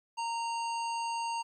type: harmonic tone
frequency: 925 Hz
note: A#5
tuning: 14 cents flat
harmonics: 1 / 3 / 5 / 7 / 9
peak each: -32 / -42 / -46 / -49 / -51 dBFS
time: 0.17-1.43 s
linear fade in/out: 20 ms
effects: 12-bit